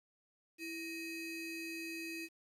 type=ring-modulated tone; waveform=square; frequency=1100 Hz; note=C#6; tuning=14 cents flat; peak=-39 dBFS; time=0.58-2.29 s; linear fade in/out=50 ms; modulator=1430 Hz; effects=resampled to 32000 Hz + 11-bit